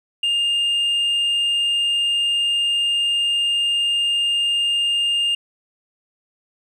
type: tone with frequency modulation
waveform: sine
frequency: 2815 Hz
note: F7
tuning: 13 cents sharp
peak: -14 dBFS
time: 0.23-5.35 s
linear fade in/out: 5 ms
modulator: 36.4 Hz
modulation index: 0.3
effects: tanh soft clip ceiling -16 dBFS + 9-bit